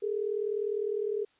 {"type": "tone pair together", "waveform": "sine", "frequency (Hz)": [409.3, 449.2], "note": ["G#4", "A4"], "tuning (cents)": [-25, 36], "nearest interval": "major second", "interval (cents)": 161, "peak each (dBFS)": [-30, -33], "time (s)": [0.02, 1.25], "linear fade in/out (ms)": 10, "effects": ["white hiss -68 dBFS RMS until 1.39 s", "resampled to 8000 Hz"]}